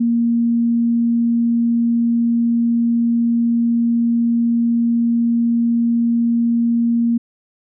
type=tone; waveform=sine; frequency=234 Hz; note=A#3; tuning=7 cents sharp; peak=-13 dBFS; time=0-7.18 s; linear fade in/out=10 ms; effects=none